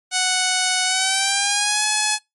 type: tone with pitch glide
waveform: 5% pulse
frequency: 740 to 850 Hz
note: F#5 to G#5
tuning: 0 to +40 cents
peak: -5 dBFS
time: 0.11-2.19 s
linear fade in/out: 50 ms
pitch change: +240 cents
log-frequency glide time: 0.85-1.85 s
effects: noise-tail reverb RT60 0.2 s tail -26 dB re dry + MP3 48 kbps